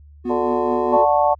triangle tone with pitch glide, 362.4 to 365.1 Hz, F#4 to F#4, -36 to -23 cents, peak -20 dBFS, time 0.24-1.05 s, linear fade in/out 50 ms, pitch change +13 cents, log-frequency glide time 0.76-0.82 s
triangle tone with tremolo, 246.9 Hz, B3, in tune, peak -20 dBFS, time 0.25-0.97 s, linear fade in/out 5 ms, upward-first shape triangle, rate 4.7 Hz, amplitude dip 65%
harmonic tone, 146.83 Hz, D3, in tune, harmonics 3 / 4 / 5 / 6 / 7, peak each -24 / -25 / -26 / -27 / -27 dBFS, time 0.29-1.06 s, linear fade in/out 20 ms
sine chord, D major seventh, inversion none, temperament just, 587.3 / 734.2 / 881 / 1101.2 Hz, D5 / F#5 / A5 / C#6, 0 / -14 / +2 / -12 cents, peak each -18 / -18 / -18 / -23 dBFS, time 0.92-1.35 s, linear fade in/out 20 ms
effects added 73 Hz sine -42 dBFS peak until 1.39 s

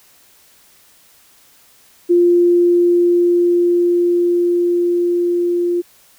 sine tone with level ramp, 349.2 Hz, F4, in tune, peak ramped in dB -8 to -14 dBFS, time 2.09-5.82 s, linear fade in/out 20 ms, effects white hiss -50 dBFS RMS until 6.18 s

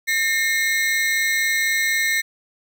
40% pulse ring-modulated tone, 1980 Hz, B6, 4 cents sharp, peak -14 dBFS, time 0.07-2.22 s, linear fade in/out 20 ms, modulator 162 Hz, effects none

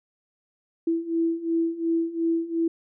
sine beating tone pair, 329.6 / 332.4 Hz, E4 / E4, 0 / +15 cents, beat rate 2.8 Hz, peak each -27 / -24 dBFS, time 0.87-2.68 s, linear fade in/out 5 ms, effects none

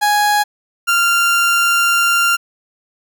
30% pulse tone pair in turn, 830.6 / 1388.9 Hz, G#5 / F6, 0 / -10 cents, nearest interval major sixth, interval 890 cents, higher second, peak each -9 dBFS, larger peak neither, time 0.01-0.44 / 0.87-2.37 s, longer second, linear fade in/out 20 ms, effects none

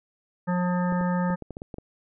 harmonic tone, 178.7 Hz, F3, 40 cents sharp, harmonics 1 / 3 / 5 / 7 / 9 / 10, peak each -23 / -32 / -32 / -36 / -40 / -41 dBFS, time 0.47-1.36 s, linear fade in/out 20 ms
clicks, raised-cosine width 2 ms, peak -23 dBFS, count 9, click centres 0.923 / 1.011 / 1.303 / 1.423 / 1.507 / 1.569 / 1.619 / 1.742 / 1.784 s
effects none

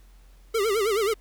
square tone with vibrato, 422.4 Hz, G#4, 29 cents sharp, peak -22 dBFS, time 0.54-1.14 s, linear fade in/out 10 ms, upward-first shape sine, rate 9.4 Hz, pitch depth 150 cents each way
click train, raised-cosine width 0.3 ms, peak -31 dBFS, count 42, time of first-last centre 0.61-1.14 s, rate 77.3 Hz
effects added 44 Hz sine -49 dBFS peak until 1.2 s + pink hiss -62 dBFS RMS until 1.2 s

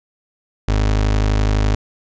30% pulse tone, 51.91 Hz, G#1, in tune, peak -11 dBFS, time 0.68-1.75 s, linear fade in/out 5 ms, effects resampled to 16000 Hz

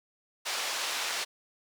white band-pass noise, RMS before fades -33 dBFS, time 0.45-1.25 s, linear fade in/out 20 ms, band 600 to 5100 Hz, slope 12 dB/octave, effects none

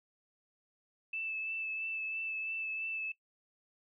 sine tone with vibrato, 2632 Hz, E7, 3 cents flat, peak -35 dBFS, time 1.13-3.12 s, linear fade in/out 5 ms, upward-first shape triangle, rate 3 Hz, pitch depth 21 cents each way, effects noise-tail reverb RT60 0.1 s tail -17 dB re dry

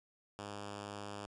5% pulse tone, 102.2 Hz, G#2, 27 cents flat, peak -32 dBFS, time 0.39-1.26 s, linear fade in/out 0 ms, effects resampled to 22050 Hz

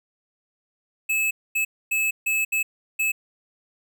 square tone bursts at uneven times, 2600 Hz, E7, 24 cents flat, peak -21 dBFS, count 6, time 1.09-1.31 / 1.55-1.65 / 1.91-2.11 / 2.26-2.45 / 2.52-2.63 / 2.99-3.12 s, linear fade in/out 10 ms, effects none

